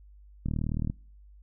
click train, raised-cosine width 5 ms, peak -18 dBFS, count 18, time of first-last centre 0.46-0.899 s, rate 38.7 Hz, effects noise-tail reverb RT60 0.5 s tail -25 dB re dry + added 50 Hz sine -50 dBFS peak until 1.42 s

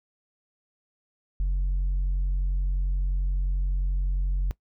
sine tone with tanh clipping, 45.73 Hz, F#1, 20 cents flat, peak -23 dBFS, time 1.4-4.51 s, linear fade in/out 0 ms, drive 2 dB, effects noise-tail reverb RT60 0.1 s tail -20 dB re dry

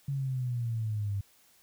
sine exponential sweep, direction down, 141 to 98 Hz, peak -29 dBFS, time 0.08-1.21 s, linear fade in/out 5 ms, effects white hiss -63 dBFS RMS until 1.62 s

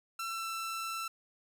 sawtooth tone with pitch glide, 1346 to 1335.2 Hz, E6 to E6, +36 to +22 cents, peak -32 dBFS, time 0.19-1.08 s, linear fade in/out 5 ms, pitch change -14 cents, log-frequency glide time 0.29-0.48 s, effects none

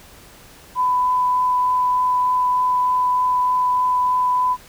sine tone with vibrato, 1000 Hz, B5, 21 cents sharp, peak -15 dBFS, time 0.75-4.57 s, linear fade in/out 50 ms, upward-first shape triangle, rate 3.3 Hz, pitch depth 8 cents each way, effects pink hiss -45 dBFS RMS until 4.68 s

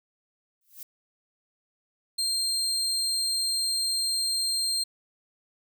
violet noise with exponential growth, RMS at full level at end -37 dBFS, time 0.61-0.83 s, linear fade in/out 2 ms, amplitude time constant 46 ms
30% pulse tone, 4186 Hz, C8, in tune, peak -22 dBFS, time 2.18-4.84 s, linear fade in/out 10 ms
effects none

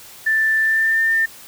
sine tone with pitch glide, 1768 to 1802 Hz, A6 to A6, +8 to +41 cents, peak -14 dBFS, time 0.26-1.26 s, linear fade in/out 10 ms, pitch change +33 cents, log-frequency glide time 0.6-1.04 s, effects white hiss -41 dBFS RMS until 1.47 s

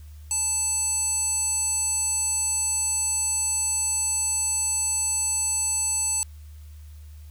square tone with band-pass filter, 880 Hz, A5, in tune, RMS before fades -25 dBFS, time 0.31-6.23 s, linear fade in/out 0 ms, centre 7900 Hz, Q 7.1, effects added 75 Hz sine -40 dBFS peak until 7.3 s + white hiss -59 dBFS RMS until 7.3 s

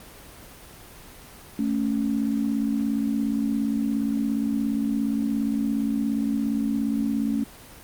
sine tone pair together, 220 / 277.2 Hz, A3 / C#4, 0 / 0 cents, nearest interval major third, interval 400 cents, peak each -24 / -25 dBFS, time 1.59-7.44 s, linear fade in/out 2 ms, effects pink hiss -45 dBFS RMS until 7.83 s + Opus 24 kbps

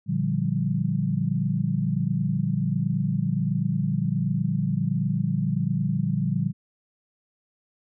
sine chord, G minor seventh, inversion first, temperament equal, 116.54 / 146.83 / 174.61 / 196 Hz, Bb2 / D3 / F3 / G3, 0 / 0 / 0 / 0 cents, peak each -29 / -26 / -27 / -28 dBFS, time 0.06-6.53 s, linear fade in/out 50 ms, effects none

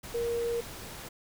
sine tone in noise, 469.6 Hz, A#4, 13 cents sharp, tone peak -28 dBFS, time 0.14-0.61 s, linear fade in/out 10 ms, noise pink, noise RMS -43 dBFS, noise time 0.03-1.09 s, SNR +12 dB, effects none

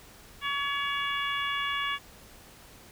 harmonic tone, 565 Hz, C#5, 33 cents sharp, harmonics 2 / 3 / 4 / 5 / 6, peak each -32 / -34 / -35 / -36 / -37 dBFS, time 0.41-1.99 s, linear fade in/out 50 ms, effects pink hiss -52 dBFS RMS until 2.91 s

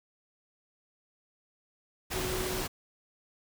sine tone in noise, 370 Hz, F#4, in tune, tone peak -35 dBFS, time 2.14-2.63 s, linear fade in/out 20 ms, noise pink, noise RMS -34 dBFS, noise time 2.1-2.68 s, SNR -4 dB, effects none

